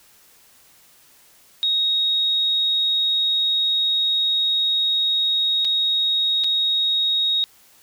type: tone with dropouts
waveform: sine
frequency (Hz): 3760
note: A#7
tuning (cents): +14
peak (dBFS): -17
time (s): 1.63-7.44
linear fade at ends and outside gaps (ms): 0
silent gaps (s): 5.647-5.651 / 6.438-6.443
effects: white hiss -53 dBFS RMS until 7.82 s